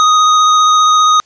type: tone with vibrato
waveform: square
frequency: 1248 Hz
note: D#6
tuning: 5 cents sharp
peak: -7 dBFS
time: 0-1.2 s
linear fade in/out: 0 ms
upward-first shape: sine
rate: 15 Hz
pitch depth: 11 cents each way
effects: white hiss -51 dBFS RMS until 1.25 s + resampled to 16000 Hz